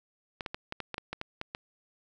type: clicks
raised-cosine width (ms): 0.3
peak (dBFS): -19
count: 11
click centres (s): 0.408 / 0.462 / 0.545 / 0.724 / 0.803 / 0.943 / 0.981 / 1.13 / 1.214 / 1.414 / 1.549
effects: none